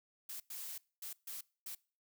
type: noise bursts at uneven times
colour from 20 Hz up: blue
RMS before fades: -45 dBFS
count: 5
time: 0.29-0.4 / 0.5-0.78 / 1.02-1.13 / 1.27-1.41 / 1.66-1.75 s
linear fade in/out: 5 ms
effects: noise-tail reverb RT60 0.4 s tail -24 dB re dry